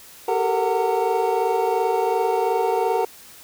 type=tone cluster; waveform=triangle; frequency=388.8 / 444.1 / 466.9 / 743 / 913 Hz; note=G4 / A4 / A#4 / F#5 / A#5; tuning=-14 / +16 / +3 / +7 / -36 cents; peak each=-23 dBFS; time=0.28-3.05 s; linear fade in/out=5 ms; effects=white hiss -45 dBFS RMS until 3.43 s